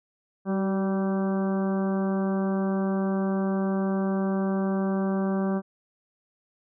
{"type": "harmonic tone with a mistuned harmonic", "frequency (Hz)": 193.7, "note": "G3", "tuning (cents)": -20, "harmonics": [1, 2, 3, 4, 5, 6, 7, 8], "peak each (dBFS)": [-24, -31, -34, -38, -42, -40, -47, -44], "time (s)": [0.45, 5.62], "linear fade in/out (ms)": 50, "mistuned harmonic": 2, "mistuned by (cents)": -30, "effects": []}